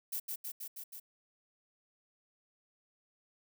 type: noise with echo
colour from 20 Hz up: violet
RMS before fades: -37 dBFS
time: 0.12-0.2 s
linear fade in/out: 10 ms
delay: 160 ms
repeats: 5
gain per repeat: -2 dB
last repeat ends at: 1 s
effects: none